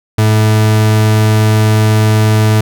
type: tone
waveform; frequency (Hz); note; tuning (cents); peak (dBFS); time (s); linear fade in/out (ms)
40% pulse; 108.2; A2; -29; -6; 0.18-2.61; 5
effects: none